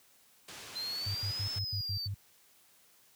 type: low-pass noise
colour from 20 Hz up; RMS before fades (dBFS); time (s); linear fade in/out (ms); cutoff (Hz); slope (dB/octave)
white; -48; 0.48-1.59; 5; 5800; 12
type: linear two-way sweep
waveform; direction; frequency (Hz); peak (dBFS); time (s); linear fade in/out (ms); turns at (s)
triangle; up then down; 4073 to 5260 to 4516; -34; 0.75-2.08; 20; 1.51
type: tone bursts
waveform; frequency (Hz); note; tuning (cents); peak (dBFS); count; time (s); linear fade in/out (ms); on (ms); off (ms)
sine; 99.6; G2; +28; -33; 7; 1.06-2.142; 5; 86; 80
effects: white hiss -64 dBFS RMS until 3.15 s + high-pass 60 Hz 12 dB/octave